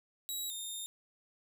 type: tone pair in turn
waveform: 15% pulse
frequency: 3872 / 3653 Hz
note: B7 / A#7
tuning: -35 / -36 cents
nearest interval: minor second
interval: 101 cents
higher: first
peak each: -29 / -32 dBFS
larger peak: first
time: 0.29-0.5 / 0.5-0.86 s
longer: second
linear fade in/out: 0 ms
effects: none